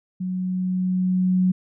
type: tone with level ramp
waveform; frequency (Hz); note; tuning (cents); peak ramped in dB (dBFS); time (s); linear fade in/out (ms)
sine; 184.1; F#3; -8; -24 to -15; 0.2-1.52; 10
effects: none